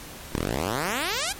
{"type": "exponential sweep", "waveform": "5% pulse", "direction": "up", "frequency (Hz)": [30.45, 848], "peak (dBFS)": -14, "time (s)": [0.32, 1.33], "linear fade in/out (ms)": 10, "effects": ["pink hiss -41 dBFS RMS until 1.39 s", "MP3 64 kbps"]}